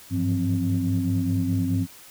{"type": "tone cluster", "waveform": "sine", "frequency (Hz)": [99.5, 104.3, 168, 177.2, 263.9], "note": ["G2", "G#2", "E3", "F3", "C4"], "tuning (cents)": [26, 8, 33, 25, 15], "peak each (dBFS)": [-24, -32, -31, -29, -24], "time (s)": [0.1, 1.87], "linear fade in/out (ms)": 50, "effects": ["tanh soft clip ceiling -13 dBFS", "white hiss -47 dBFS RMS until 2.1 s"]}